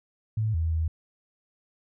sine tone with pitch steps, 109.2 / 81.4 / 80.4 Hz, A2 / E2 / E2, -13 / -21 / -43 cents, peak -23 dBFS, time 0.37-0.88 s, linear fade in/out 5 ms, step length 170 ms, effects none

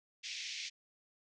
pink band-pass noise, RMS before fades -43 dBFS, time 0.23-0.7 s, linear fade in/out 20 ms, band 2100 to 6400 Hz, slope 48 dB/octave, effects none

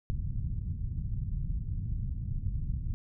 pink low-pass noise, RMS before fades -33 dBFS, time 0.1-2.94 s, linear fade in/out 0 ms, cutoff 150 Hz, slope 24 dB/octave, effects none

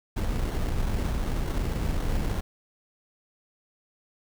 brown noise with sample-and-hold, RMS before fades -27 dBFS, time 0.16-2.41 s, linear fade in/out 10 ms, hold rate 2450 Hz, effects none

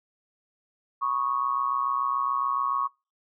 sine tone with amplitude modulation, 1108.7 Hz, C#6, in tune, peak -20 dBFS, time 1.01-2.88 s, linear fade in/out 20 ms, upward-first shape sine, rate 127 Hz, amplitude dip 75%, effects noise-tail reverb RT60 0.3 s tail -26 dB re dry

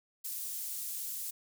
pink high-pass noise, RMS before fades -39 dBFS, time 0.24-1.31 s, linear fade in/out 10 ms, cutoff 10000 Hz, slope 12 dB/octave, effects none

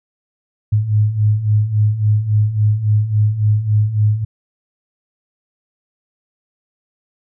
sine beating tone pair, 103.83 / 107.43 Hz, G#2 / A2, 0 / -41 cents, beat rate 3.6 Hz, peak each -18 / -13 dBFS, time 0.72-4.25 s, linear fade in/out 10 ms, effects none

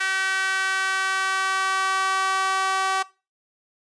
sawtooth tone with high-pass filter sweep, 382.2 Hz, G4, 44 cents flat, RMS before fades -23 dBFS, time 0-3.03 s, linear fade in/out 10 ms, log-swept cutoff 1600 to 970 Hz, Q 3.2, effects noise-tail reverb RT60 0.3 s tail -21 dB re dry + resampled to 22050 Hz

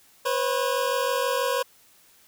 25% pulse tone pair together, 493.9 / 540.1 Hz, B4 / C#5, 0 / -45 cents, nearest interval major second, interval 155 cents, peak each -22 dBFS, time 0.25-1.63 s, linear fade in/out 10 ms, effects white hiss -57 dBFS RMS until 2.27 s

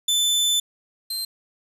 sawtooth tone pair in turn, 3520 / 4145 Hz, A7 / C8, 0 / -17 cents, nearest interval minor third, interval 283 cents, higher second, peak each -15 / -23 dBFS, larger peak first, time 0.08-0.6 / 1.1-1.25 s, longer first, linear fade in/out 5 ms, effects resampled to 32000 Hz + 8-bit

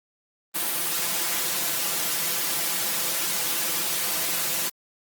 white noise with comb filter, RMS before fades -26 dBFS, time 0.54-4.7 s, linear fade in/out 20 ms, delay 5.9 ms, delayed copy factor +1, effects high-pass 150 Hz 12 dB/octave + Opus 32 kbps

